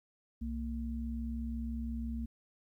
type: tone pair together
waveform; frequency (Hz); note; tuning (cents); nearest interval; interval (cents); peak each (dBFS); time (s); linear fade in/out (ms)
sine; 64.1 / 229.9; C2 / A#3; -35 / -24; octave + minor seventh; 2211; -37 / -38; 0.41-2.26; 10
effects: 12-bit